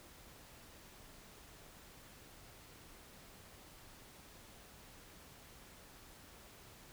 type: silence
effects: pink hiss -58 dBFS RMS until 6.92 s

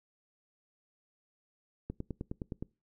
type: click train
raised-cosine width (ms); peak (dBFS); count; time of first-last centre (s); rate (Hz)
3; -24; 8; 1.9-2.625; 9.65
effects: noise-tail reverb RT60 0.3 s tail -24 dB re dry

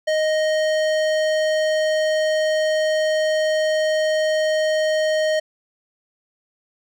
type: tone with hard clipping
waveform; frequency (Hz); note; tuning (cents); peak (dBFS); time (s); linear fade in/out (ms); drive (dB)
sine; 622.3; D#5; 0; -19; 0.07-5.4; 10; 16
effects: none

